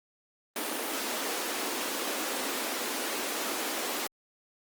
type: high-pass noise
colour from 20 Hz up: pink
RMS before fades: -33 dBFS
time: 0.56-4.07 s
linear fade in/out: 2 ms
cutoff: 240 Hz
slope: 48 dB/octave
effects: Opus 32 kbps